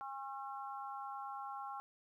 harmonic tone, 270.9 Hz, C#4, 40 cents flat, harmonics 3 / 4 / 5, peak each -45 / -47 / -49 dBFS, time 0.01-1.8 s, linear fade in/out 0 ms, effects 13-bit

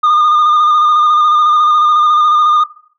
sine tone with vibrato, 1216 Hz, D#6, 40 cents flat, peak -4 dBFS, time 0.03-2.64 s, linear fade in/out 10 ms, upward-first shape square, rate 14 Hz, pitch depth 25 cents each way, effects noise-tail reverb RT60 0.5 s tail -19 dB re dry + tanh soft clip ceiling -6 dBFS

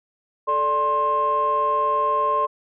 sine tone cluster, 438.2 / 587 / 1058 Hz, A4 / D5 / C6, -7 / -1 / +19 cents, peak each -27 / -25 / -18 dBFS, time 0.47-2.47 s, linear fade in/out 20 ms, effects tanh soft clip ceiling -12 dBFS

